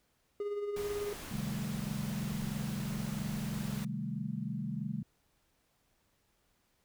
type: tone with tremolo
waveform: triangle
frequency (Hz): 410.3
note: G#4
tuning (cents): -21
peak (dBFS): -30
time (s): 0.4-1.13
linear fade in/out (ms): 2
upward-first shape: sine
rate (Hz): 18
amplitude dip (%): 45
type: noise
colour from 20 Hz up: pink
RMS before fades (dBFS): -45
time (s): 0.76-3.85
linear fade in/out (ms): 5
type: chord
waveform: sine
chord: A half-diminished seventh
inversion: first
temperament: equal with one note detuned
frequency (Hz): 130.81 / 155.56 / 196.91 / 220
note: C3 / Eb3 / G3 / A3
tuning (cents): 0 / 0 / +8 / 0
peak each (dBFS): -41 / -40 / -39 / -40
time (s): 1.31-5.03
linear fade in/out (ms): 5
effects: pink hiss -74 dBFS RMS until 6.84 s